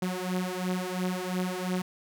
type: beating tone pair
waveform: sawtooth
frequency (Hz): 181.5 / 184.4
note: F#3 / F#3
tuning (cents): -33 / -6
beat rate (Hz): 2.9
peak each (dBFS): -28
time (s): 0.02-1.82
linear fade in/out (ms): 5
effects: none